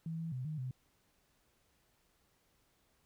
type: tone with pitch steps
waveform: sine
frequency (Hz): 162.9 / 164.1 / 127.6 / 154.6 / 128.5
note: E3 / E3 / C3 / D#3 / C3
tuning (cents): -20 / -8 / -43 / -11 / -31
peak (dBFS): -37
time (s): 0.06-0.71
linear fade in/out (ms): 2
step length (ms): 130
effects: pink hiss -74 dBFS RMS until 3.05 s